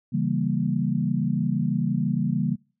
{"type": "chord", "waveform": "sine", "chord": "C# diminished seventh", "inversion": "none", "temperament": "equal", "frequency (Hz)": [138.59, 164.81, 196, 233.1], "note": ["C#3", "E3", "G3", "Bb3"], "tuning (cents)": [0, 0, 0, 0], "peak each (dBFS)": -27, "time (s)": [0.12, 2.56], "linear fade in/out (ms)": 20, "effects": ["noise-tail reverb RT60 0.4 s tail -26 dB re dry"]}